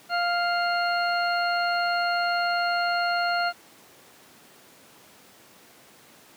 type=harmonic tone with a mistuned harmonic; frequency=698.5 Hz; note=F5; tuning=in tune; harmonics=1 / 2 / 3 / 4 / 6; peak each=-25 / -26 / -37 / -36 / -33 dBFS; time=0.09-3.53 s; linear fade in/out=50 ms; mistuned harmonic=6; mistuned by=+33 cents; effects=pink hiss -52 dBFS RMS until 6.36 s + high-pass 200 Hz 12 dB/octave